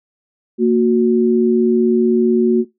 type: tone pair together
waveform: sine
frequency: 231 / 366.7 Hz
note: A#3 / F#4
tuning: -16 / -15 cents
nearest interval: minor sixth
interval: 801 cents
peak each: -13 dBFS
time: 0.58-2.65 s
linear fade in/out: 50 ms
effects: noise-tail reverb RT60 0.2 s tail -21 dB re dry